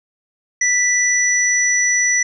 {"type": "tone pair together", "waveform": "sine", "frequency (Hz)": [1975.5, 5901], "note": ["B6", "F#8"], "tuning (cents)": [0, -6], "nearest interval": "octave + perfect fifth", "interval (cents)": 1894, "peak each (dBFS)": -16, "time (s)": [0.61, 2.23], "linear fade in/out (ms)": 5, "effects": []}